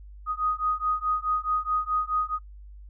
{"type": "beating tone pair", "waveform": "sine", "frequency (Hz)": [1244.5, 1249.2], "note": ["D#6", "D#6"], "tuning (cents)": [0, 7], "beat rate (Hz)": 4.7, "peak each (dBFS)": -27, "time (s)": [0.26, 2.39], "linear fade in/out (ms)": 50, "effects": ["noise-tail reverb RT60 0.1 s tail -24 dB re dry", "added 50 Hz sine -42 dBFS peak until 2.89 s"]}